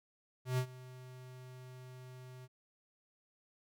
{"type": "tone with ADSR envelope", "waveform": "square", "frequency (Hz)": 127.5, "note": "C3", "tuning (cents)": -44, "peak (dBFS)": -30, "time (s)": [0.45, 2.48], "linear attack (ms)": 130, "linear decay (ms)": 79, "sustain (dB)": -20, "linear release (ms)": 38, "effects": []}